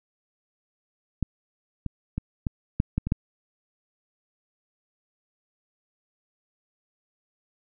clicks, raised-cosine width 5 ms, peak -12 / -17 / -15 / -14 / -8 / -11 / -16 / -9 dBFS, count 8, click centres 1.227 / 1.863 / 2.18 / 2.468 / 2.801 / 2.98 / 3.07 / 3.121 s, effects none

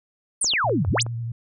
sine exponential two-way sweep, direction down then up, 10070 to 71.7 to 10070 Hz, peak -19 dBFS, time 0.41-1.03 s, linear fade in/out 5 ms, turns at 0.9 s
clicks, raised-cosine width 1 ms, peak -21 dBFS, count 5, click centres 0.444 / 0.536 / 0.695 / 0.849 / 1.065 s
sine tone with vibrato, 116.54 Hz, A#2, in tune, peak -26 dBFS, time 0.64-1.32 s, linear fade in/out 5 ms, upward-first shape square, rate 11 Hz, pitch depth 23 cents each way
effects none

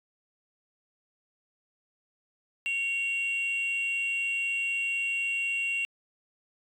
sine tone pair together, 2217 / 2752 Hz, C#7 / F7, 0 / -26 cents, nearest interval major third, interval 374 cents, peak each -35 / -25 dBFS, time 2.66-5.85 s, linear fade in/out 0 ms, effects tanh soft clip ceiling -25 dBFS

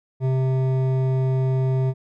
sine tone with hard clipping, 131 Hz, C3, 2 cents sharp, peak -20 dBFS, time 0.2-1.94 s, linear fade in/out 50 ms, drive 11 dB, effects none

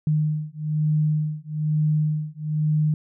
sine beating tone pair, 152.4 / 153.5 Hz, D#3 / D#3, -36 / -23 cents, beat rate 1.1 Hz, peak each -23 dBFS, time 0.07-2.94 s, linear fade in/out 2 ms, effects none

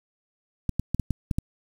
clicks, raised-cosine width 5 ms, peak -12 dBFS, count 7, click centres 0.693 / 0.796 / 0.946 / 0.997 / 1.107 / 1.312 / 1.385 s, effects 7-bit

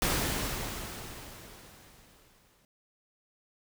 pink noise with exponential decay, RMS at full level -27 dBFS, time 0.02-2.65 s, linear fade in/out 1 ms, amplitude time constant 570 ms, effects none

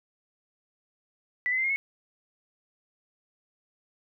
sine tone with pitch steps, 1975.5 / 2028 / 2081 / 2136 / 2192 Hz, B6 / B6 / C7 / C7 / C#7, 0 / +45 / -10 / +35 / -20 cents, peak -24 dBFS, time 1.46-1.76 s, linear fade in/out 0 ms, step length 60 ms, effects none

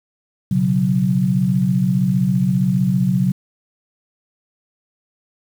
sine chord, B suspended second, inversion none, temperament equal, 123.47 / 138.59 / 185 Hz, B2 / C#3 / F#3, 0 / 0 / 0 cents, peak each -22 / -19 / -16 dBFS, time 0.51-3.32 s, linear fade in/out 5 ms, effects 7-bit

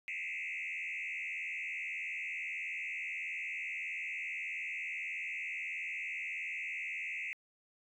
sine tone with frequency modulation, 2341 Hz, D7, 6 cents flat, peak -36 dBFS, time 0.08-7.33 s, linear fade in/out 0 ms, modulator 81.6 Hz, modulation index 4, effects tanh soft clip ceiling -33 dBFS

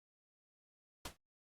pink noise with exponential decay, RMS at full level -39 dBFS, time 1.05-1.17 s, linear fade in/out 5 ms, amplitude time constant 26 ms, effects low-pass 12000 Hz 12 dB/octave + Opus 48 kbps

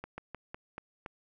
slowing click train, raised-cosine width 0.5 ms, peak -25 dBFS, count 6, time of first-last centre 0.04-1.062 s, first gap 140 ms, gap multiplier 1.19, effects none

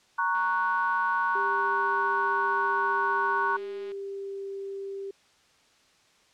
sine chord, F# major, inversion first, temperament equal, 932.3 / 1108.7 / 1480 Hz, A#5 / C#6 / F#6, 0 / 0 / 0 cents, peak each -28 dBFS, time 0.18-3.57 s, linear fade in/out 10 ms
click train, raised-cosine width 0.3 ms, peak -35 dBFS, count 736, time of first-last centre 0.35-3.918 s, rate 206 Hz
sine tone with pitch glide, 396.8 to 393.1 Hz, G4 to G4, +21 to +5 cents, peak -33 dBFS, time 1.35-5.11 s, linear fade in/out 5 ms, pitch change -16 cents, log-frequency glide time 3.67-4.49 s
effects white hiss -62 dBFS RMS until 6.33 s + low-pass 6000 Hz 12 dB/octave

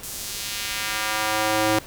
square tone with high-pass filter sweep, 108 Hz, A2, 32 cents flat, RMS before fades -25 dBFS, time 0.03-1.79 s, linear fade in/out 5 ms, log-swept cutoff 7900 to 330 Hz, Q 0.83, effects pink hiss -42 dBFS RMS until 1.86 s

